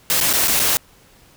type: noise with dropouts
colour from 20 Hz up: white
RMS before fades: -17 dBFS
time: 0.1-0.77 s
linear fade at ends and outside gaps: 0 ms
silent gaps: 0.203-0.211 / 0.329-0.336 / 0.474-0.48 / 0.594-0.599 s
effects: pink hiss -51 dBFS RMS until 1.36 s